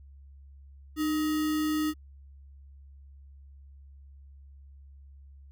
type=tone with sample-and-hold; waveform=sine; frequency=306.3 Hz; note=D#4; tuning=27 cents flat; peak=-25 dBFS; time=0.96-1.94 s; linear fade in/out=50 ms; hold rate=1575 Hz; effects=added 69 Hz sine -48 dBFS peak until 5.51 s